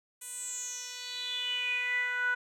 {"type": "tone with band-pass filter sweep", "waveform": "10% pulse", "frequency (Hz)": 494.2, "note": "B4", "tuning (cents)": 1, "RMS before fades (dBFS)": -34, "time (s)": [0.21, 2.35], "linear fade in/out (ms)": 10, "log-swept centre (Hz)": [9800, 1400], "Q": 7, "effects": []}